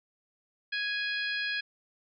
harmonic tone with a mistuned harmonic, 830.6 Hz, G#5, in tune, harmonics 2 / 3 / 4 / 5 / 6, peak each -32 / -36 / -38 / -40 / -42 dBFS, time 0.72-1.61 s, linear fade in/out 10 ms, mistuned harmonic 6, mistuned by -19 cents, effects none

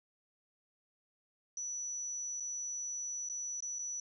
sine tone with dropouts, 5920 Hz, F#8, in tune, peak -37 dBFS, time 1.57-4 s, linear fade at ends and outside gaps 2 ms, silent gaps 2.4-2.404 / 3.289-3.297 / 3.605-3.624 / 3.787-3.791 s, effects none

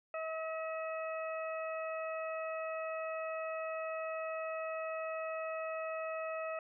harmonic tone, 641 Hz, E5, 49 cents flat, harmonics 1 / 2 / 3 / 4, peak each -38 / -43 / -50 / -47 dBFS, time 0.14-6.59 s, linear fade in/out 2 ms, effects none

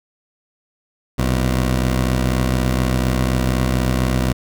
15% pulse tone pair together, 64.1 / 120.8 Hz, C2 / B2, -35 / -38 cents, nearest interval major seventh, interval 1097 cents, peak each -10 / -19 dBFS, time 1.18-4.33 s, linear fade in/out 10 ms, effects none

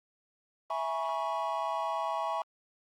triangle chord, C# minor seventh, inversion first, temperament equal with one note detuned, 659.3 / 830.6 / 968.6 / 1108.7 Hz, E5 / G#5 / B5 / C#6, 0 / 0 / -34 / 0 cents, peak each -34 dBFS, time 0.7-2.42 s, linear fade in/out 2 ms, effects Opus 24 kbps

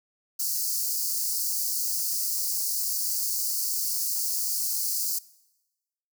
white high-pass noise, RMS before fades -28 dBFS, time 0.39-5.19 s, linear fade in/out 10 ms, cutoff 4400 Hz, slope 96 dB/octave, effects noise-tail reverb RT60 1.0 s tail -21 dB re dry

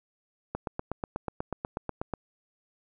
click train, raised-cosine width 1 ms, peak -17 dBFS, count 14, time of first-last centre 0.55-2.137 s, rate 8.19 Hz, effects none

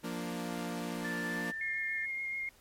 sawtooth chord, Bb major, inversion second, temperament equal, 174.61 / 233.1 / 293.7 Hz, F3 / Bb3 / D4, 0 / 0 / 0 cents, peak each -36 / -35 / -38 dBFS, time 0.03-1.52 s, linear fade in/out 20 ms
sine tone with pitch glide, 1760 to 1785.6 Hz, A6 to A6, 0 to +25 cents, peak -36 dBFS, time 1.04-2.06 s, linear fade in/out 10 ms, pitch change +25 cents, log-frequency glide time 1.31-1.59 s
sine tone with vibrato, 2136 Hz, C7, 35 cents sharp, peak -34 dBFS, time 1.61-2.49 s, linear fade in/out 2 ms, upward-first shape square, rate 7 Hz, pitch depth 10 cents each way
effects pink hiss -62 dBFS RMS until 2.6 s + MP3 64 kbps

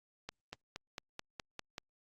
accelerating click train, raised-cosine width 0.2 ms, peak -24 dBFS, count 8, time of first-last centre 0.29-1.781 s, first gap 240 ms, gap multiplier 0.96, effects Opus 48 kbps

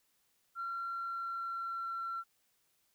sine tone with pitch glide, 1369 to 1356.4 Hz, F6 to E6, -35 to +49 cents, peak -35 dBFS, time 0.55-2.24 s, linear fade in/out 50 ms, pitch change -16 cents, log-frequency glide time 0.88-1.93 s, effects tanh soft clip ceiling -32 dBFS + white hiss -75 dBFS RMS until 2.94 s

